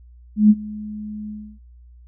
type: tone with ADSR envelope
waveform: sine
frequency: 211.6 Hz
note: G#3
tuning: 33 cents sharp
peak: -6 dBFS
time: 0.36-1.59 s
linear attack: 140 ms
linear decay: 43 ms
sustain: -22 dB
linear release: 300 ms
effects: added 60 Hz sine -43 dBFS peak until 2.07 s